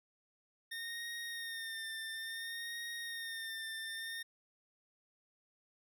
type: tone with vibrato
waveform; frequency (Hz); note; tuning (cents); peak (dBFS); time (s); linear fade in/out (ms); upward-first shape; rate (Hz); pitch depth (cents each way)
25% pulse; 1829; A#6; -33; -37; 0.71-4.23; 10; sine; 0.58; 37
effects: none